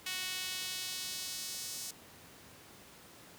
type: tone with high-pass filter sweep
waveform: sawtooth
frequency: 370 Hz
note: F#4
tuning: in tune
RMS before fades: -40 dBFS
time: 0.06-1.91 s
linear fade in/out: 5 ms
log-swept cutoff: 2600 to 6000 Hz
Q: 1.2
effects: pink hiss -55 dBFS RMS until 3.38 s + high-pass 100 Hz 12 dB/octave